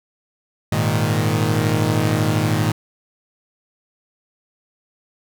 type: chord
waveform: sawtooth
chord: Ab suspended second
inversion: none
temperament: equal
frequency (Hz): 103.83 / 116.54 / 155.56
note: Ab2 / Bb2 / Eb3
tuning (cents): 0 / 0 / 0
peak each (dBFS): -17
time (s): 0.72-2.72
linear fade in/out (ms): 5
effects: none